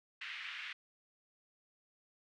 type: band-pass noise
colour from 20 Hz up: white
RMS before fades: -45 dBFS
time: 0.21-0.73 s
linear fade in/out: 5 ms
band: 1600 to 2800 Hz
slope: 24 dB/octave
effects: none